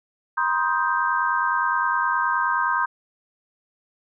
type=chord; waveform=sine; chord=C minor seventh; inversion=third; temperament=equal with one note detuned; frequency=956.9 / 1046.5 / 1244.5 / 1568 Hz; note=Bb5 / C6 / Eb6 / G6; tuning=+45 / 0 / 0 / 0 cents; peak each=-25 / -25 / -26 / -24 dBFS; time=0.37-2.86 s; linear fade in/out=10 ms; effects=none